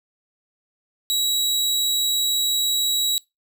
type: tone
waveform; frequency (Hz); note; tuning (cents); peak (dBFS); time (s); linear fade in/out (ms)
sawtooth; 3878; B7; -32; -16; 1.1-3.18; 0
effects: noise-tail reverb RT60 0.2 s tail -23 dB re dry